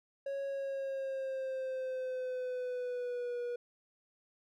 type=tone with pitch glide; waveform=triangle; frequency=552 to 483.3 Hz; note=C#5 to B4; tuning=-7 to -38 cents; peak=-33 dBFS; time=0.26-3.56 s; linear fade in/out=5 ms; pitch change=-231 cents; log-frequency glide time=0.45-3.41 s; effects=none